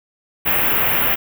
white band-stop noise, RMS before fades -17 dBFS, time 0.45-1.16 s, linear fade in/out 20 ms, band 3000 to 13000 Hz, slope 48 dB/octave, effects none

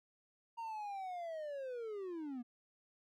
triangle linear sweep, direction down, 932.3 to 233.1 Hz, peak -39 dBFS, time 0.57-2.43 s, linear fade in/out 20 ms, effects none

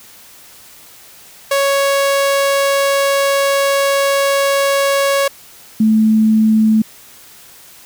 sawtooth / sine tone pair in turn, 555 / 218.5 Hz, C#5 / A3, +2 / -12 cents, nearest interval octave + major third, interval 1614 cents, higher first, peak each -8 dBFS, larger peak neither, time 1.51-5.28 / 5.8-6.82 s, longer first, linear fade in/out 5 ms, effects white hiss -41 dBFS RMS until 7.85 s

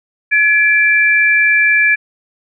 sine tone pair together, 1697.3 / 2348 Hz, G#6 / D7, +37 / -1 cents, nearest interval tritone, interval 562 cents, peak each -11 dBFS, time 0.31-1.96 s, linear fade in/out 20 ms, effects none

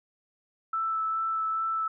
sine tone with vibrato, 1318.5 Hz, E6, in tune, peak -26 dBFS, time 0.73-1.88 s, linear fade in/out 5 ms, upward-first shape sine, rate 2.4 Hz, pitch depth 10 cents each way, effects none

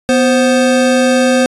square tone pair together, 247 / 523.3 Hz, B3 / C5, 0 / 0 cents, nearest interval octave + minor second, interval 1300 cents, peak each -12 dBFS, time 0.09-1.46 s, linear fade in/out 0 ms, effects resampled to 24000 Hz

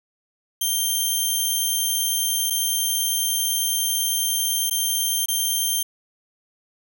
10% pulse tone with dropouts, 3159 Hz, G7, 13 cents sharp, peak -12 dBFS, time 0.61-5.83 s, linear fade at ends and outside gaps 5 ms, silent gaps 2.501-2.505 / 4.698-4.709 / 5.259-5.284 s, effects none

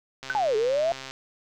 click train, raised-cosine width 0.2 ms, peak -20 dBFS, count 118, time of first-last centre 0.23-1.11 s, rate 133 Hz
sine tone with exponential decay, 1518 Hz, F#6, 44 cents sharp, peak -20 dBFS, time 0.3-0.39 s, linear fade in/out 0 ms, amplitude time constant 19 ms
sine linear two-way sweep, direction down then up, 880 to 415.3 to 693 Hz, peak -21 dBFS, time 0.35-0.92 s, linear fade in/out 0 ms, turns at 0.56 s
effects none

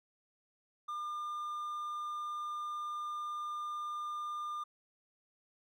triangle tone, 1203 Hz, D6, 41 cents sharp, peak -35 dBFS, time 0.88-4.64 s, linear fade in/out 10 ms, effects none

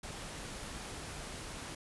pink noise, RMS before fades -44 dBFS, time 0.03-1.75 s, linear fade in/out 5 ms, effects resampled to 24000 Hz

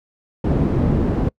white low-pass noise, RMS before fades -18 dBFS, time 0.44-1.29 s, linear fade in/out 5 ms, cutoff 260 Hz, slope 12 dB/octave, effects noise-tail reverb RT60 0.1 s tail -26 dB re dry

